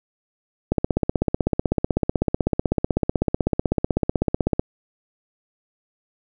click train, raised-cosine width 2 ms, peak -5 dBFS, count 63, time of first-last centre 0.72-4.595 s, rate 16 Hz, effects none

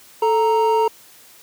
triangle tone pair together, 438.9 / 930 Hz, A4 / A#5, -4 / -4 cents, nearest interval octave + minor second, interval 1300 cents, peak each -15 dBFS, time 0.22-0.88 s, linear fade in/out 5 ms, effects white hiss -47 dBFS RMS until 1.42 s + high-pass 100 Hz 12 dB/octave

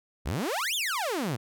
sawtooth exponential two-way sweep, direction up then down, 55 to 3679 to 105.8 Hz, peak -24 dBFS, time 0.25-1.37 s, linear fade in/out 20 ms, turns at 0.75 s, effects none

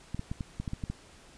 clicks, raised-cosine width 5 ms, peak -21 dBFS, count 9, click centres 0.146 / 0.194 / 0.315 / 0.408 / 0.6 / 0.678 / 0.734 / 0.838 / 0.9 s, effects pink hiss -55 dBFS RMS until 1.37 s + resampled to 22050 Hz

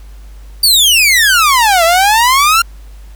sawtooth exponential two-way sweep, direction down then up, 4699 to 650 to 1401 Hz, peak -3 dBFS, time 0.63-2.62 s, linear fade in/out 5 ms, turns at 1.84 s, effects added 50 Hz sine -30 dBFS peak until 3.15 s + pink hiss -47 dBFS RMS until 3.15 s

